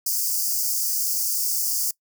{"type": "high-pass noise", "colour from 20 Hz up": "white", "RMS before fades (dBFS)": -24, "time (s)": [0.06, 1.91], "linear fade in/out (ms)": 5, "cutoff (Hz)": 4700, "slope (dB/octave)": 96, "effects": ["noise-tail reverb RT60 0.1 s tail -22 dB re dry"]}